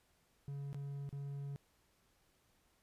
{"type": "tone with dropouts", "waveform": "triangle", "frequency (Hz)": 140.6, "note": "C#3", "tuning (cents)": 25, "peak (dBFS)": -39, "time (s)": [0.48, 1.56], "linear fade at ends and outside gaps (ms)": 0, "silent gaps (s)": [[0.73, 0.745], [1.091, 1.127]], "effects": ["pink hiss -74 dBFS RMS until 2.82 s", "resampled to 32000 Hz"]}